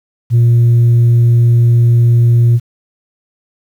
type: tone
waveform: sine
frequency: 118.3 Hz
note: A#2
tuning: 26 cents sharp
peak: -3 dBFS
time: 0.3-2.6 s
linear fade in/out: 50 ms
effects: tanh soft clip ceiling -4 dBFS + 7-bit